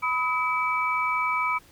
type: tone cluster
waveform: sine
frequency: 995 / 1271 / 2300 Hz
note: B5 / D#6 / D7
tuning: +13 / +36 / -37 cents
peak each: -27 dBFS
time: 0.02-1.59 s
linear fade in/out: 20 ms
effects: pink hiss -55 dBFS RMS until 1.71 s